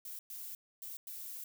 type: noise bursts at uneven times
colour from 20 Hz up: violet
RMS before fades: -45 dBFS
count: 4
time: 0.05-0.19 / 0.3-0.55 / 0.82-0.97 / 1.07-1.44 s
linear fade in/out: 2 ms
effects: none